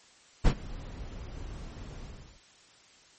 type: noise with ADSR envelope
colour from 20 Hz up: brown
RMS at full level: -19 dBFS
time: 0.44-2.41 s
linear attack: 24 ms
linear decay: 75 ms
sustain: -22 dB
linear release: 440 ms
effects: white hiss -58 dBFS RMS until 3.18 s + MP3 32 kbps